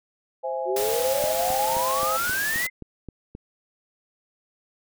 sine chord, C augmented, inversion none, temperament equal, 523.3 / 659.3 / 830.6 Hz, C5 / E5 / G#5, 0 / 0 / 0 cents, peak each -28 / -32 / -31 dBFS, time 0.43-2.18 s, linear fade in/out 20 ms
sine exponential sweep, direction up, 359.3 to 2093 Hz, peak -24 dBFS, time 0.65-2.7 s, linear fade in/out 50 ms
white noise, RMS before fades -30 dBFS, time 0.76-2.67 s, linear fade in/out 5 ms
click train, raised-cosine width 3 ms, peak -24 dBFS, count 9, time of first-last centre 1.24-3.351 s, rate 3.79 Hz
effects none

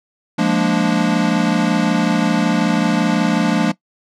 square chord, Bb dominant seventh, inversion second, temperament equal, 174.61 / 207.7 / 233.1 / 293.7 Hz, F3 / Ab3 / Bb3 / D4, 0 / 0 / 0 / 0 cents, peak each -20 dBFS, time 0.38-3.72 s, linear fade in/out 10 ms, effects noise-tail reverb RT60 0.1 s tail -18 dB re dry + low-pass 6000 Hz 12 dB/octave

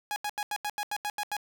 sawtooth tone bursts, 830.6 Hz, G#5, in tune, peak -26 dBFS, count 10, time 0.11-1.367 s, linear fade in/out 0 ms, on 51 ms, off 83 ms, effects none

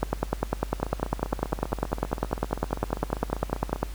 two click trains, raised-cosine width 1 ms, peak -19 / -9 dBFS, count 46 / 39, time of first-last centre 0.8-3.761 / 0.03-3.83 s, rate 15.2 / 10 Hz, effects added 50 Hz sine -34 dBFS peak until 3.94 s + pink hiss -47 dBFS RMS until 3.94 s

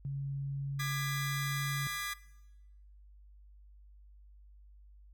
sine tone with pitch glide, 138.6 to 139.89 Hz, C#3 to C#3, 0 to +16 cents, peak -34 dBFS, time 0.05-1.87 s, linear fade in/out 0 ms, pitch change +16 cents, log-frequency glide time 0.31-1.62 s
sawtooth chord, G# diminished, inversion second, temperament just, 1196.1 / 1661.2 / 1993.5 Hz, D6 / G#6 / B6, +31 / 0 / +16 cents, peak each -37 dBFS, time 0.79-2.14 s, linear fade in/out 10 ms
effects noise-tail reverb RT60 1.0 s tail -19 dB re dry + added 50 Hz sine -54 dBFS peak until 5.13 s

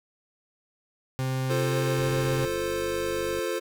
40% pulse tone with pitch glide, 130.81 to 132.71 Hz, C3 to C3, 0 to +25 cents, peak -25 dBFS, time 1.19-2.45 s, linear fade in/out 0 ms, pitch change +25 cents, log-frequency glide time 1.5-1.77 s
square chord, F major, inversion none, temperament equal, 349.2 / 440 / 523.3 Hz, F4 / A4 / C5, 0 / 0 / 0 cents, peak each -32 dBFS, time 1.49-3.6 s, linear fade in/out 20 ms
click train, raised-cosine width 5 ms, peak -31 dBFS, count 70, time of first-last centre 1.99-3.39 s, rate 49.3 Hz
effects none

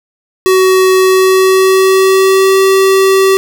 square tone with pitch glide, 375.3 to 385 Hz, F#4 to G4, +25 to -31 cents, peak -6 dBFS, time 0.46-3.37 s, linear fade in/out 0 ms, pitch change +44 cents, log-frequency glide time 0.98-2.6 s, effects none

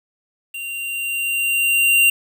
square tone with level ramp, 2771 Hz, F7, 14 cents flat, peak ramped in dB -28 to -11 dBFS, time 0.54-2.1 s, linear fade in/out 5 ms, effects 8-bit

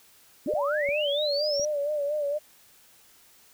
sine linear sweep, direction up, 220 to 5830 Hz, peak -28 dBFS, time 0.46-1.65 s, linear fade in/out 2 ms
sine tone with vibrato, 586 Hz, D5, 4 cents flat, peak -25 dBFS, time 0.47-2.39 s, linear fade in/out 20 ms, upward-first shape sine, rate 4.3 Hz, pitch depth 65 cents each way
clicks, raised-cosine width 3 ms, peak -31 dBFS, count 3, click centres 0.538 / 0.889 / 1.597 s
effects white hiss -57 dBFS RMS until 3.53 s

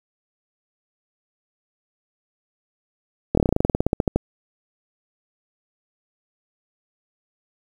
slowing click train, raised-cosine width 2 ms, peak -4 dBFS, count 18, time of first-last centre 3.35-4.16 s, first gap 24 ms, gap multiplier 1.08, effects 7-bit

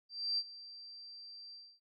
sine tone with ADSR envelope, 4699 Hz, D8, in tune, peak -30 dBFS, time 0.09-1.8 s, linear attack 290 ms, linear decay 50 ms, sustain -18 dB, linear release 270 ms, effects none

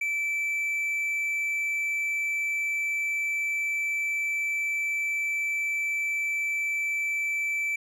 triangle tone, 2322 Hz, D7, 20 cents flat, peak -24 dBFS, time 0.01-7.76 s, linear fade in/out 5 ms, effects none

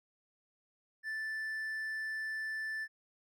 triangle tone, 1760 Hz, A6, in tune, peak -34 dBFS, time 1.03-2.88 s, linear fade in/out 50 ms, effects none

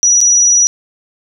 sine tone with dropouts, 5840 Hz, F#8, 24 cents flat, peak -6 dBFS, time 0.03-0.67 s, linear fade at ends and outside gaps 0 ms, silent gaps 0.206-0.213 s, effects none

